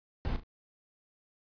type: noise with echo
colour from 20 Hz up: brown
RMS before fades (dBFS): -31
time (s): 0.25-0.36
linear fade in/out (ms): 0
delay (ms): 37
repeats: 2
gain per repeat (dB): -11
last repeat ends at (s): 0.434
effects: resampled to 11025 Hz